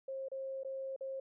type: tone with dropouts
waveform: sine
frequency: 535 Hz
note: C5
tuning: 38 cents sharp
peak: -38 dBFS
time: 0.08-1.2 s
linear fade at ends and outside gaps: 5 ms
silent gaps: 0.285-0.316 / 0.634-0.647 / 0.963-1.008 s
effects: none